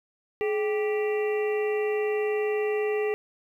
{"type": "harmonic tone with a mistuned harmonic", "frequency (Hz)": 392, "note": "G4", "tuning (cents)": 0, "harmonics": [1, 2, 3, 5, 6, 7], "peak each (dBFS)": [-24, -37, -43, -37, -42, -40], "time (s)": [0.41, 3.14], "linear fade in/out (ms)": 0, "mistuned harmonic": 1, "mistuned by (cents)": 130, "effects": ["10-bit"]}